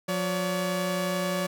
sawtooth tone pair together, 179.22 / 569 Hz, F3 / C#5, +45 / +45 cents, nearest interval octave + minor sixth, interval 2000 cents, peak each -25 dBFS, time 0.08-1.47 s, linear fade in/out 10 ms, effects none

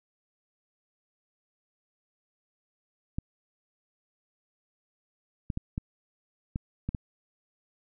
clicks, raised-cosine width 5 ms, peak -18 dBFS, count 7, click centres 3.185 / 5.502 / 5.574 / 5.779 / 6.559 / 6.89 / 6.948 s, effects none

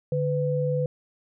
sine tone pair together, 146.7 / 501 Hz, D3 / B4, -2 / +25 cents, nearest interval octave + major sixth, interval 2127 cents, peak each -25 dBFS, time 0.12-0.86 s, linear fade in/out 2 ms, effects none

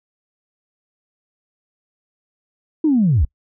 sine linear sweep, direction down, 326.3 to 54.6 Hz, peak -11 dBFS, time 2.84-3.25 s, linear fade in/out 5 ms, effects noise-tail reverb RT60 0.1 s tail -26 dB re dry + tanh soft clip ceiling -7 dBFS

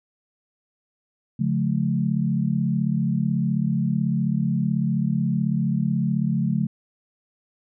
sine tone cluster, 141.3 / 177.1 / 215.6 Hz, C#3 / F3 / A3, +34 / +24 / -35 cents, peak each -24 dBFS, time 1.39-6.67 s, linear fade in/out 10 ms, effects none

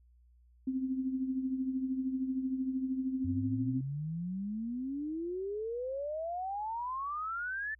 sine tone with tremolo, 261.6 Hz, C4, in tune, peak -28 dBFS, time 0.67-3.81 s, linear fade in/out 5 ms, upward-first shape triangle, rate 13 Hz, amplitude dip 65%
sine exponential sweep, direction up, 90.6 to 1783 Hz, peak -34 dBFS, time 3.24-7.75 s, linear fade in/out 10 ms
effects added 60 Hz sine -60 dBFS peak until 7.79 s

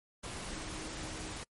sine tone in noise, 314.2 Hz, D#4, 17 cents sharp, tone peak -48 dBFS, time 0.51-1.33 s, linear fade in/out 10 ms, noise pink, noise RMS -42 dBFS, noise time 0.23-1.44 s, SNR -9 dB, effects noise-tail reverb RT60 0.1 s tail -26 dB re dry + MP3 48 kbps

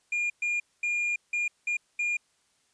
triangle tone bursts at uneven times, 2417 Hz, D7, 49 cents sharp, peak -24 dBFS, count 6, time 0.12-0.3 / 0.42-0.6 / 0.83-1.16 / 1.33-1.48 / 1.67-1.77 / 1.99-2.17 s, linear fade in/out 5 ms, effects white hiss -69 dBFS RMS until 2.73 s + resampled to 22050 Hz

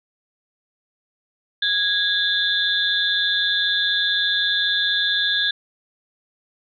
sine tone cluster, 1652 / 3437 / 3622 / 4030 Hz, G#6 / A7 / A7 / B7, -10 / -41 / +49 / +34 cents, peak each -22 / -23 / -23 / -27 dBFS, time 1.62-5.51 s, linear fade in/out 5 ms, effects none

